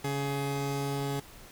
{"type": "tone pair together", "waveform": "30% pulse", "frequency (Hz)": [139.9, 419.8], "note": ["C#3", "G#4"], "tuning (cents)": [16, 19], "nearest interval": "octave + perfect fifth", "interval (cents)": 1903, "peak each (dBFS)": [-29, -31], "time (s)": [0.04, 1.2], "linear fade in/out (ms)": 5, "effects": ["pink hiss -51 dBFS RMS until 1.51 s"]}